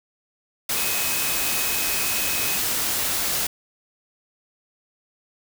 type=tone in noise; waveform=sine; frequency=2536 Hz; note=D#7; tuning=32 cents sharp; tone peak=-31 dBFS; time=0.76-2.58 s; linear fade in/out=5 ms; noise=white; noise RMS=-24 dBFS; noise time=0.69-3.47 s; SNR=-10 dB; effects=none